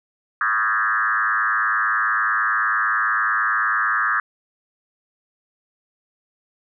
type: tone with frequency modulation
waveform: sine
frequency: 1452 Hz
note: F#6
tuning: 33 cents flat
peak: -17 dBFS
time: 0.41-4.2 s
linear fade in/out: 2 ms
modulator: 109 Hz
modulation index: 2.9
effects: none